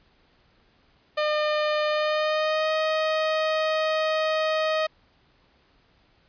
sawtooth tone with pitch glide, 605 to 627.4 Hz, D#5 to D#5, -49 to +14 cents, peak -18 dBFS, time 1.17-4.87 s, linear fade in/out 10 ms, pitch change +63 cents, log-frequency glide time 1.88-2.72 s, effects pink hiss -62 dBFS RMS until 6.28 s + resampled to 11025 Hz

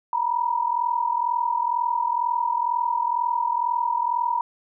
sine tone pair together, 932.3 / 974.4 Hz, A#5 / B5, 0 / -24 cents, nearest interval minor second, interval 76 cents, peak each -24 / -23 dBFS, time 0.13-4.41 s, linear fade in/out 2 ms, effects none

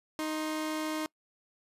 sawtooth tone pair together, 311.1 / 1061.9 Hz, D#4 / C6, 0 / +25 cents, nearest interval octave + major sixth, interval 2125 cents, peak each -28 / -38 dBFS, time 0.19-1.06 s, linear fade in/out 0 ms, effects noise-tail reverb RT60 0.1 s tail -25 dB re dry + resampled to 32000 Hz

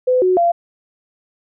sine tone with pitch steps, 506 / 368.3 / 687 Hz, B4 / F#4 / F5, +42 / -8 / -29 cents, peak -11 dBFS, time 0.07-0.52 s, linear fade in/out 10 ms, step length 150 ms, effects none

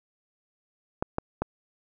clicks, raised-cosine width 1 ms, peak -12 dBFS, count 3, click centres 1.025 / 1.184 / 1.42 s, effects none

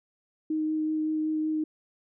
sine tone with vibrato, 311.1 Hz, D#4, in tune, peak -25 dBFS, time 0.5-1.64 s, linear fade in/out 5 ms, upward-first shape sine, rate 5.3 Hz, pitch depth 9 cents each way, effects none

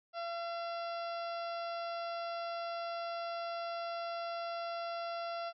harmonic tone, 680 Hz, F5, 46 cents flat, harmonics 1 / 2 / 3 / 4 / 5 / 6 / 7 / 8, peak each -38 / -43 / -55 / -52 / -55 / -57 / -53 / -60 dBFS, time 0.13-5.53 s, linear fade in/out 50 ms, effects none

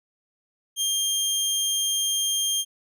20% pulse tone, 3200 Hz, G7, 35 cents sharp, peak -17 dBFS, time 0.76-2.65 s, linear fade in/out 50 ms, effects none

